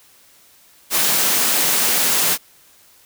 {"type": "high-pass noise", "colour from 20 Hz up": "white", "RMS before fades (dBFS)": -17, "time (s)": [0.9, 2.38], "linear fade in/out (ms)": 50, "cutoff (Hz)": 140, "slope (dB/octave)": 48, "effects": ["white hiss -51 dBFS RMS until 3.05 s"]}